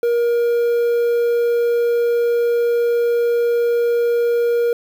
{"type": "tone with quantisation", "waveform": "triangle", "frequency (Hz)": 473.1, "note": "A#4", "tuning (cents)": 26, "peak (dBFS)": -12, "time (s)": [0.03, 4.73], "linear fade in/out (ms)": 2, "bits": 7, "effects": []}